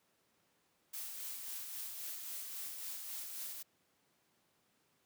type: noise with tremolo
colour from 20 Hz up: blue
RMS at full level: -43 dBFS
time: 0.93-3.63 s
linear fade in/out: 10 ms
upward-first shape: sine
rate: 3.7 Hz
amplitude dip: 35%
effects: pink hiss -75 dBFS RMS until 5.05 s + high-pass 150 Hz 12 dB/octave